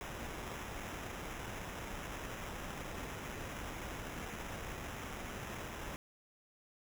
pink noise with sample-and-hold, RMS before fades -44 dBFS, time 0.01-5.96 s, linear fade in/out 0 ms, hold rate 4410 Hz, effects none

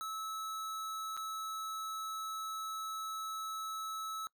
square tone with dropouts, 1300 Hz, E6, 24 cents flat, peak -39 dBFS, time 0.01-4.27 s, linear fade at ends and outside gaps 0 ms, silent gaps 1.167-1.174 s, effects noise-tail reverb RT60 0.1 s tail -23 dB re dry

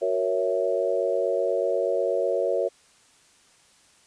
sine chord, F# dominant seventh, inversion none, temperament equal, 370 / 466.2 / 554.4 / 659.3 Hz, F#4 / A#4 / C#5 / E5, 0 / 0 / 0 / 0 cents, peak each -29 / -27 / -25 / -29 dBFS, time 0.01-2.69 s, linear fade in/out 20 ms, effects white hiss -58 dBFS RMS until 4.06 s + resampled to 22050 Hz

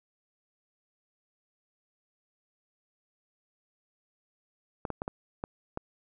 clicks, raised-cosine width 1 ms, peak -19 dBFS, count 6, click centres 4.852 / 4.903 / 5.019 / 5.079 / 5.439 / 5.774 s, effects none

